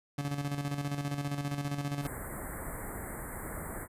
30% pulse tone with tremolo, 142.7 Hz, D3, 49 cents flat, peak -28 dBFS, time 0.18-2.07 s, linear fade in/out 5 ms, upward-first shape square, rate 15 Hz, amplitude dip 55%
pink band-stop noise, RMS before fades -40 dBFS, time 2.01-3.88 s, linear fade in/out 50 ms, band 2100 to 7800 Hz, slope 96 dB/octave
effects resampled to 32000 Hz

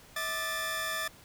sawtooth tone cluster, 644 / 1189 / 1754 Hz, E5 / D6 / A6, -41 / +21 / -6 cents, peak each -36 / -34 / -30 dBFS, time 0.16-1.08 s, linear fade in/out 5 ms, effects pink hiss -55 dBFS RMS until 1.24 s

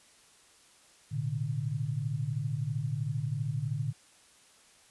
sine tone cluster, 112.2 / 124.8 / 147.8 Hz, A2 / B2 / D3, +34 / +19 / +11 cents, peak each -35 / -35 / -33 dBFS, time 1.11-3.93 s, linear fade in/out 20 ms, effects white hiss -60 dBFS RMS until 4.9 s + resampled to 24000 Hz

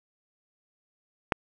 click, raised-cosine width 0.5 ms, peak -7 dBFS, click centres 1.322 s, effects none

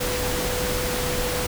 sine tone in noise, 496 Hz, B4, 7 cents sharp, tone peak -28 dBFS, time 0-1.47 s, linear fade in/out 10 ms, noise pink, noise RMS -26 dBFS, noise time 0-1.47 s, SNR -5 dB, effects none

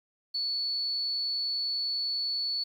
sine tone, 4435 Hz, C#8, in tune, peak -28 dBFS, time 0.34-2.64 s, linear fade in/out 10 ms, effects 10-bit

